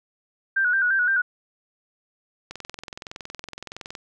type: tone with vibrato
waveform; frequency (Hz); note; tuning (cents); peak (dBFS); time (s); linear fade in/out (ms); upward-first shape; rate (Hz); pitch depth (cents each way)
sine; 1518; F#6; +44; -18; 0.56-1.22; 10; square; 5.8; 63
type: click train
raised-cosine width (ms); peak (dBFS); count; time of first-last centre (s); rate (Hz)
0.2; -18; 32; 2.51-3.952; 21.5
effects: none